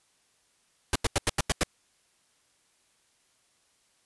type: noise bursts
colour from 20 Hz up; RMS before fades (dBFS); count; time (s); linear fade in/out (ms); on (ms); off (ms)
pink; -24; 7; 0.93-1.634; 2; 26; 87
effects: white hiss -68 dBFS RMS until 4.05 s + resampled to 24000 Hz